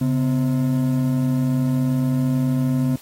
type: ring-modulated tone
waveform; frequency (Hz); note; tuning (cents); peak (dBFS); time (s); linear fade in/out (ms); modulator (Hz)
triangle; 195.5; G3; -4; -12; 0.01-2.96; 5; 58.8
effects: white hiss -46 dBFS RMS until 3.01 s + AAC 48 kbps

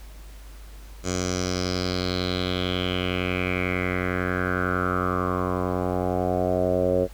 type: tone with low-pass filter sweep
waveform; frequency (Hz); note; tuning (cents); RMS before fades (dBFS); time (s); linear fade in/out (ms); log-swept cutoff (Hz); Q
10% pulse; 91; F#2; -28; -25; 1.03-7.08; 50; 6800 to 530; 5.2
effects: added 50 Hz sine -40 dBFS peak until 7.13 s + pink hiss -51 dBFS RMS until 7.13 s

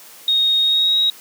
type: tone with pitch glide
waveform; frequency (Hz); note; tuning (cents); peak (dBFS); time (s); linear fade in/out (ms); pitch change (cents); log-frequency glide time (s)
sine; 3729 to 3805; A#7 to A#7; 0 to +35; -13; 0.28-1.1; 2; +35; 0.61-0.98
effects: white hiss -42 dBFS RMS until 1.2 s + high-pass 200 Hz 12 dB/octave

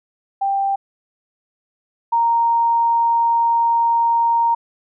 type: tone pair in turn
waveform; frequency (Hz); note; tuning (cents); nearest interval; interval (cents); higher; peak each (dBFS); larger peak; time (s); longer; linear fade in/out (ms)
sine; 788 / 930; G5 / A#5; +9 / -4; minor third; 287; second; -16 / -13; second; 0.41-0.76 / 2.12-4.55; second; 10
effects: none

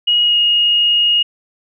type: tone with pitch glide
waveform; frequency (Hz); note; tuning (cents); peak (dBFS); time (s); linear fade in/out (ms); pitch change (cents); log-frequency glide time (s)
sine; 2893 to 2866; F#7 to F7; -40 to +44; -10; 0.07-1.23; 10; -16; 0.24-0.37
effects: none

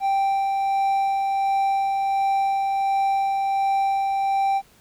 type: tone with tremolo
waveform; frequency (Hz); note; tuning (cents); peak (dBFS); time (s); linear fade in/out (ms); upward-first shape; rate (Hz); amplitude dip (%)
triangle; 784; G5; 0; -16; 0-4.62; 50; sine; 1.4; 25
effects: pink hiss -55 dBFS RMS until 4.8 s

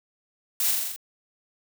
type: noise with echo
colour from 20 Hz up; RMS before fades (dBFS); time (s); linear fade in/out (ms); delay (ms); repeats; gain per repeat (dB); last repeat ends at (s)
blue; -25; 0.6-0.71; 2; 42; 6; -2; 0.962
effects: none

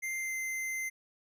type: tone with pitch glide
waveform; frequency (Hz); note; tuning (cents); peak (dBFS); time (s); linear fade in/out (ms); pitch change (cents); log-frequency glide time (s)
square; 2093 to 2075; C7 to C7; 0 to -15; -34; 0.02-0.9; 20; -15; 0.18-0.35
effects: none

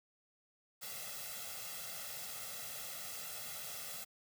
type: noise with comb filter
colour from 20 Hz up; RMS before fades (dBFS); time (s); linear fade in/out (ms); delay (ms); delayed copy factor
white; -45; 0.81-4.05; 20; 1.5; +0.9
effects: high-pass 100 Hz 12 dB/octave

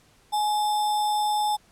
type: tone with sample-and-hold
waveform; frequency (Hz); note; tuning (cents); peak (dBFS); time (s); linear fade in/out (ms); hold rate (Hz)
sine; 841; G#5; +22; -21; 0.32-1.57; 20; 4410
effects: pink hiss -59 dBFS RMS until 1.71 s + low-pass 11000 Hz 12 dB/octave

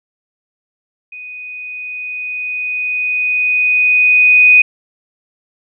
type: tone with level ramp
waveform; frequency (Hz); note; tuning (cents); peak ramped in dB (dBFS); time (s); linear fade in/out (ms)
sine; 2489; D#7; 0; -28 to -3; 1.12-4.62; 5
effects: none

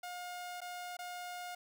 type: tone with dropouts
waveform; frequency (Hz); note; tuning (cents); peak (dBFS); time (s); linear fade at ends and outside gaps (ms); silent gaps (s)
sawtooth; 714; F5; +38; -38; 0.03-1.55; 5; 0.606-0.615 / 0.969-0.989
effects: none

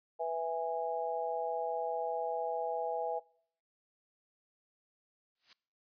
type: harmonic tone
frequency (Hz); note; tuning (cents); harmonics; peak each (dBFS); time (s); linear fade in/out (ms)
164.81; E3; 0; 3 / 4 / 5; -37 / -36 / -37; 0.19-3.2; 20
type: noise with exponential growth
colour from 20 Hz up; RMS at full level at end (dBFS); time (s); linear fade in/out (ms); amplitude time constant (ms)
blue; -45; 5.35-5.53; 2; 39
effects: noise-tail reverb RT60 0.6 s tail -24 dB re dry + resampled to 11025 Hz

